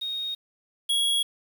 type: tone pair in turn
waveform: sine / square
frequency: 3729 / 3322 Hz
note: A#7 / G#7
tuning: 0 / 0 cents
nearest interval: major second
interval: 200 cents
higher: first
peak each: -28 / -22 dBFS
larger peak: second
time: 0.01-0.35 / 0.89-1.23 s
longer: neither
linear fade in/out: 10 ms
effects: 8-bit